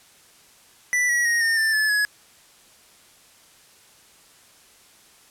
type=tone with pitch steps; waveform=square; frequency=1975.5 / 1923.7 / 1873.3 / 1824.1 / 1776.3 / 1729.7 / 1684.4 Hz; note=B6 / B6 / A#6 / A#6 / A6 / A6 / G#6; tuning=0 / -46 / +8 / -38 / +16 / -30 / +24 cents; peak=-19 dBFS; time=0.93-2.05 s; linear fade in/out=0 ms; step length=160 ms; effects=white hiss -53 dBFS RMS until 5.3 s + low-pass 11000 Hz 12 dB/octave

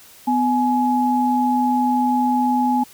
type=tone pair together; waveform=sine; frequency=250.3 / 842 Hz; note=B3 / G#5; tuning=+23 / +24 cents; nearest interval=octave + major sixth; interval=2101 cents; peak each=-18 dBFS; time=0.27-2.84 s; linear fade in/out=10 ms; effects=white hiss -46 dBFS RMS until 2.93 s

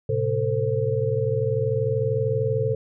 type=tone cluster; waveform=sine; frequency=111.7 / 131.9 / 448 / 521 Hz; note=A2 / C3 / A4 / C5; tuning=+27 / +14 / +31 / -7 cents; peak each=-26 / -27 / -24 / -28 dBFS; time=0.09-2.75 s; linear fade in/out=5 ms; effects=none

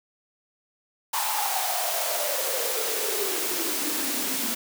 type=noise with high-pass filter sweep; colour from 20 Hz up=white; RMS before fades=-27 dBFS; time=1.13-4.55 s; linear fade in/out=10 ms; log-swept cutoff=920 to 230 Hz; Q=8.5; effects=none

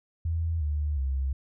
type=tone with pitch steps; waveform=sine; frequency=82.41 / 74.27 / 66.94 Hz; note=E2 / D2 / C2; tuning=0 / +20 / +40 cents; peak=-25 dBFS; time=0.25-1.33 s; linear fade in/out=5 ms; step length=360 ms; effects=none

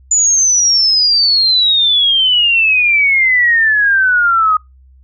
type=exponential sweep; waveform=sine; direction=down; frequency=7040 to 1244.5 Hz; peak=-8 dBFS; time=0.11-4.57 s; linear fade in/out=5 ms; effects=noise-tail reverb RT60 0.2 s tail -24 dB re dry + added 65 Hz sine -41 dBFS peak until 5.03 s

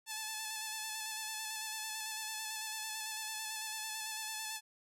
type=tone with vibrato; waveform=5% pulse; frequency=871 Hz; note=A5; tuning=18 cents flat; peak=-27 dBFS; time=0.06-4.61 s; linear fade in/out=50 ms; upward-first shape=square; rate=9 Hz; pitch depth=20 cents each way; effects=none

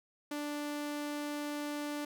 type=tone; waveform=sawtooth; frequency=293.7 Hz; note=D4; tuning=in tune; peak=-32 dBFS; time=0.31-2.05 s; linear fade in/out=5 ms; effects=none

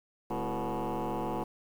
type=tone with frequency modulation; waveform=sine; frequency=261.6 Hz; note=C4; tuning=in tune; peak=-28 dBFS; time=0.3-1.44 s; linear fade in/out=10 ms; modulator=119 Hz; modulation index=6.2; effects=tanh soft clip ceiling -29 dBFS + 9-bit

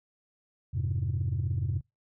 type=chord; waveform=sine; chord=F minor; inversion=none; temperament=equal; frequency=87.31 / 103.83 / 130.81 Hz; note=F2 / Ab2 / C3; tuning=0 / 0 / 0 cents; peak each=-30 dBFS; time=0.73-1.81 s; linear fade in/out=20 ms; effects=noise-tail reverb RT60 0.2 s tail -26 dB re dry + tanh soft clip ceiling -22 dBFS

